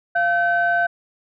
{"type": "tone pair together", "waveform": "sine", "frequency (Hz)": [694.4, 1533], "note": ["F5", "G6"], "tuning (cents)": [-10, -39], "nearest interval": "octave + major second", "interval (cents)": 1371, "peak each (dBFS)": -18, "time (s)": [0.15, 0.87], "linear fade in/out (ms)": 10, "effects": ["tanh soft clip ceiling -9 dBFS"]}